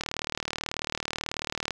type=click train; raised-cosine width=0.2 ms; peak=-12 dBFS; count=66; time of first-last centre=0.01-1.707 s; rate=38.3 Hz; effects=none